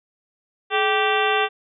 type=harmonic tone with a mistuned harmonic; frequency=389.9 Hz; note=G4; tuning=9 cents flat; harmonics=1 / 2 / 3 / 4 / 5 / 6 / 7 / 8 / 9; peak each=-23 / -23 / -25 / -26 / -28 / -32 / -26 / -32 / -30 dBFS; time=0.7-1.49 s; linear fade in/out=50 ms; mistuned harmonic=1; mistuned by=+150 cents; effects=none